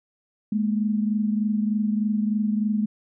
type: tone pair together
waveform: sine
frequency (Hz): 210 / 233.3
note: G#3 / A#3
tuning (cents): +19 / +2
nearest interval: major second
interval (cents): 183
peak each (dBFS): -21 / -28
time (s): 0.52-2.86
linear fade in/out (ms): 5
effects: none